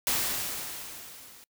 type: noise with level ramp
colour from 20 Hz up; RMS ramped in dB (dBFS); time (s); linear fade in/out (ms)
white; -26 to -52; 0.07-1.44; 0
effects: noise-tail reverb RT60 0.1 s tail -26 dB re dry